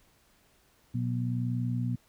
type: harmonic tone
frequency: 60.6 Hz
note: B1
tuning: 32 cents flat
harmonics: 2 / 3 / 4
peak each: -29 / -37 / -34 dBFS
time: 0.94-1.96 s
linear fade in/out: 10 ms
effects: pink hiss -65 dBFS RMS until 2.08 s